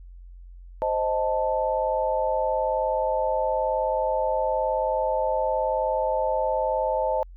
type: chord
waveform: sine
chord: A diminished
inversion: first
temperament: equal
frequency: 523.3 / 622.3 / 880 Hz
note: C5 / Eb5 / A5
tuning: 0 / 0 / 0 cents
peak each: -26 / -26 / -26 dBFS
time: 0.82-7.23 s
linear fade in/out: 0 ms
effects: added 44 Hz sine -41 dBFS peak until 7.36 s